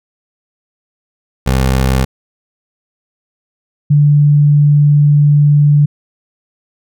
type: tone pair in turn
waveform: 20% pulse / sine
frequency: 65.41 / 146.42 Hz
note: C2 / D3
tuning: 0 / -5 cents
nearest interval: octave + major second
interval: 1395 cents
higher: second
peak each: -5 dBFS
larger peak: neither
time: 1.46-2.05 / 3.9-5.86 s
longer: second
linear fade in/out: 10 ms
effects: none